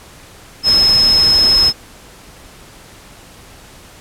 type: tone in noise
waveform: sine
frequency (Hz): 5170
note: E8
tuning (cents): -34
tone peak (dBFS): -8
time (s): 0.63-1.73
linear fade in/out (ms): 50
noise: pink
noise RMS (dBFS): -23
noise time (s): 0.63-1.73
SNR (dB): +12
effects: pink hiss -40 dBFS RMS until 4 s + low-pass 12000 Hz 12 dB/octave

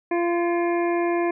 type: harmonic tone with a mistuned harmonic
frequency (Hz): 344.3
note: F4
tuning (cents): -25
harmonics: 1 / 2 / 3 / 5 / 6 / 7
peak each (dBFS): -21 / -27 / -31 / -35 / -37 / -38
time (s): 0.11-1.31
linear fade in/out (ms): 5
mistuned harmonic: 6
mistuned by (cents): +50
effects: none

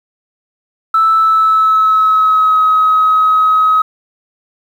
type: tone with pitch glide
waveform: sine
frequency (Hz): 1316 to 1271.2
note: E6 to D#6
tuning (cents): -3 to +37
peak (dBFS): -6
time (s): 0.94-3.82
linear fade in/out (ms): 5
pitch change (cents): -60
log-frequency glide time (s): 1.16-2.59
effects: tanh soft clip ceiling -3 dBFS + 7-bit

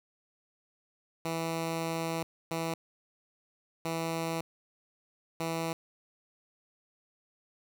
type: tone bursts at uneven times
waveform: 10% pulse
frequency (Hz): 164.3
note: E3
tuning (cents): -5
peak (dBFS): -23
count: 4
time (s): 1.25-2.23 / 2.51-2.74 / 3.85-4.41 / 5.4-5.73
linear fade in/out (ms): 2
effects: none

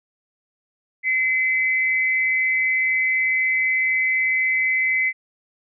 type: tone pair together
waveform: sine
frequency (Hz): 2047 / 2291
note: C7 / D7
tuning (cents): -38 / -44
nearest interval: major second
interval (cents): 194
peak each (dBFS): -18 / -25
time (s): 1.03-5.13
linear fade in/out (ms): 50
effects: none

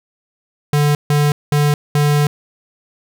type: tone bursts at uneven times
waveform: square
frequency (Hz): 146.83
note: D3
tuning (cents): 0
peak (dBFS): -12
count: 4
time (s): 0.73-0.95 / 1.1-1.32 / 1.52-1.74 / 1.95-2.27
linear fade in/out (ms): 2
effects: none

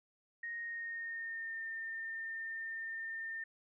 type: tone with pitch glide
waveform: sine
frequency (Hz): 1864.7 to 1809.5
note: A#6 to A6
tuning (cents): 0 to +48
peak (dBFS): -39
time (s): 0.43-3.44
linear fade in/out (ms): 5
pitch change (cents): -52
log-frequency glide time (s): 0.61-1.63
effects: none

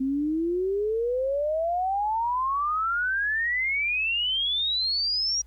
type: exponential sweep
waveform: sine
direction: up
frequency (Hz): 260 to 5770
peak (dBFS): -23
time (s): 0-5.42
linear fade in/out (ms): 10
effects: added 56 Hz sine -48 dBFS peak until 5.46 s + pink hiss -67 dBFS RMS until 5.46 s

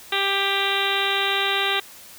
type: harmonic tone with a mistuned harmonic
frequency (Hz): 394.8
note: G4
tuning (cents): +12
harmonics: 1 / 2 / 3 / 4 / 5 / 6 / 7 / 8 / 9 / 10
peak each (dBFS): -29 / -29 / -29 / -29 / -29 / -29 / -29 / -29 / -29 / -29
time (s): 0.12-1.8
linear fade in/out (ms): 5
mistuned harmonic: 10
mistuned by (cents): -43
effects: white hiss -44 dBFS RMS until 2.18 s

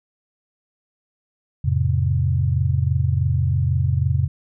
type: chord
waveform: sine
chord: F major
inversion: none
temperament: equal with one note detuned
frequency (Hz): 87.31 / 110 / 133.48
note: F2 / A2 / C3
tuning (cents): 0 / 0 / +35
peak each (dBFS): -20 / -23 / -20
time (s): 1.64-4.28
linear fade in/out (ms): 10
effects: none

